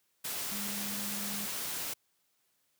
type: tone in noise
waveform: sine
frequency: 203.7 Hz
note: G#3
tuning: 33 cents flat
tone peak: -41 dBFS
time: 0.51-1.46 s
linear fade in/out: 10 ms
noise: white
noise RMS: -37 dBFS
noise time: 0.24-1.94 s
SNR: -7 dB
effects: white hiss -75 dBFS RMS until 2.79 s + high-pass 80 Hz 12 dB/octave